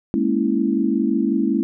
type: chord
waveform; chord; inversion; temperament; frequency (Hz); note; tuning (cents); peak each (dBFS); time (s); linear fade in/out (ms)
sine; A# half-diminished seventh; third; equal; 207.7 / 233.1 / 277.2 / 329.6; G#3 / A#3 / C#4 / E4; 0 / 0 / 0 / 0; -22; 0.14-1.63; 0
effects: none